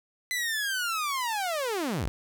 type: linear sweep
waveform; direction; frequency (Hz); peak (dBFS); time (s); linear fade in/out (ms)
sawtooth; down; 2028 to 30.37; -24; 0.31-2.08; 0
effects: none